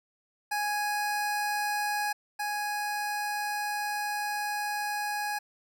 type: tone pair in turn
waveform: 25% pulse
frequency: 830.6 / 830.6 Hz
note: G#5 / G#5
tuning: 0 / 0 cents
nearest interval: unison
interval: 0 cents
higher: neither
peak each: -24 / -26 dBFS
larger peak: first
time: 0.51-2.13 / 2.39-5.39 s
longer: second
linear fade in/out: 10 ms
effects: none